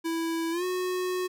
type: tone with pitch glide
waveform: square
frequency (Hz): 329.6 to 365.7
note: E4 to F#4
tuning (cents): 0 to -20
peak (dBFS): -28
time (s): 0.04-1.28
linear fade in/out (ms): 20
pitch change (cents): +180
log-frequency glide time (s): 0.51-0.64
effects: none